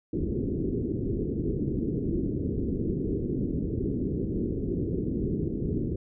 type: low-pass noise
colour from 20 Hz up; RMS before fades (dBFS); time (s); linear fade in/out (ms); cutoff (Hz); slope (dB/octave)
white; -29; 0.13-5.96; 5; 400; 48
effects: none